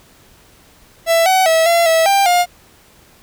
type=tone with pitch steps; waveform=45% pulse; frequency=664 / 753 / 649 / 680 / 651 / 792 / 709 Hz; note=E5 / F#5 / E5 / F5 / E5 / G5 / F5; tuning=+12 / +30 / -27 / -46 / -22 / +18 / +26 cents; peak=-10 dBFS; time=1.06-2.46 s; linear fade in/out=50 ms; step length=200 ms; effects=pink hiss -48 dBFS RMS until 3.22 s